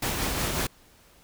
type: noise with tremolo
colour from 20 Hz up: pink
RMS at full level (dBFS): -27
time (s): 0.02-0.67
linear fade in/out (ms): 5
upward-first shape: sine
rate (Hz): 5.5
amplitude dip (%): 30
effects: pink hiss -57 dBFS RMS until 1.23 s